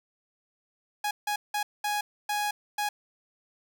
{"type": "tone bursts at uneven times", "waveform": "sawtooth", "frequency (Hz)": 830.6, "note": "G#5", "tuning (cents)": 0, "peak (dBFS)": -23, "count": 6, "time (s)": [[1.04, 1.11], [1.27, 1.36], [1.54, 1.63], [1.84, 2.01], [2.29, 2.51], [2.78, 2.89]], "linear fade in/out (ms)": 5, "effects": []}